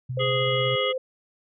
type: tone with tremolo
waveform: sine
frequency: 127 Hz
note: B2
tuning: 49 cents sharp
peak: -26 dBFS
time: 0.09-0.76 s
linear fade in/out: 10 ms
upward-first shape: triangle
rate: 16 Hz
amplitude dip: 30%
type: tone with vibrato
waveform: sine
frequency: 516 Hz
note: C5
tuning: 24 cents flat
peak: -25 dBFS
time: 0.17-0.98 s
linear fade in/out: 5 ms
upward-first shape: sine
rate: 13 Hz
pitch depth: 11 cents each way
type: harmonic tone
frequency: 415.3 Hz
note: G#4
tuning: in tune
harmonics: 1 / 3 / 5 / 7 / 8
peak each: -30 / -30 / -30 / -30 / -30 dBFS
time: 0.19-0.93 s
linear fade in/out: 20 ms
effects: none